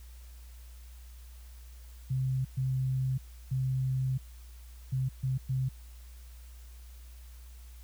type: tone bursts at uneven times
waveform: sine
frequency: 130.81 Hz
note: C3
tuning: in tune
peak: -27 dBFS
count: 6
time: 2.1-2.45 / 2.57-3.18 / 3.51-4.18 / 4.92-5.09 / 5.23-5.38 / 5.49-5.69 s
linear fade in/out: 10 ms
effects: added 60 Hz sine -46 dBFS peak until 7.83 s + white hiss -60 dBFS RMS until 7.83 s